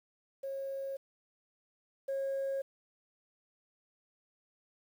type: tone pair in turn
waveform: sine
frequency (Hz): 544 / 544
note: C#5 / C#5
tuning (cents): -33 / -33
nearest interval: unison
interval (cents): 0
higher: neither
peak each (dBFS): -35 / -30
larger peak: second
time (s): 0.43-0.97 / 2.08-2.62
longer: neither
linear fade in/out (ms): 10
effects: tanh soft clip ceiling -30 dBFS + 10-bit